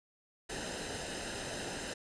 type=noise with comb filter; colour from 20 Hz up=pink; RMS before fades=-40 dBFS; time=0.49-1.94 s; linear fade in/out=10 ms; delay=0.88 ms; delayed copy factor=-0.65; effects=resampled to 22050 Hz